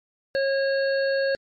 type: harmonic tone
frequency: 545 Hz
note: C#5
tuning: 29 cents flat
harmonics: 1 / 3 / 5 / 7 / 8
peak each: -21 / -28 / -43 / -46 / -35 dBFS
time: 0.35-1.35 s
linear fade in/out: 0 ms
effects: MP3 64 kbps